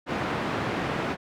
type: band-pass noise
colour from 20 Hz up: pink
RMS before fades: -29 dBFS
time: 0.06-1.17 s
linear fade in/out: 50 ms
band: 140 to 2100 Hz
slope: 12 dB/octave
effects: none